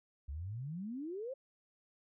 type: exponential sweep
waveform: sine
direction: up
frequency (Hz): 65.41 to 554.4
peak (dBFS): -39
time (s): 0.28-1.34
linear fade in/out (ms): 10
effects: none